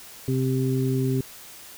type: harmonic tone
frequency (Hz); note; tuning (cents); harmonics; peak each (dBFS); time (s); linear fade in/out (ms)
130.81; C3; 0; 1 / 2 / 3; -23 / -26 / -28; 0.28-1.21; 2
effects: white hiss -44 dBFS RMS until 1.77 s